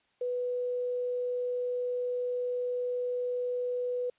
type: tone with quantisation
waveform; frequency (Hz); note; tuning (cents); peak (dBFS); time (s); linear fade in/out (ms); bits
sine; 493.9; B4; 0; -29; 0.21-4.1; 5; 9
effects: white hiss -71 dBFS RMS until 4.18 s + resampled to 8000 Hz